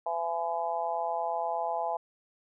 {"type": "harmonic tone", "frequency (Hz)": 168.3, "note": "E3", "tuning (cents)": 36, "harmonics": [3, 4, 5, 6], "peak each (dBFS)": [-39, -32, -32, -38], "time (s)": [0.06, 1.97], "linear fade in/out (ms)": 5, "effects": []}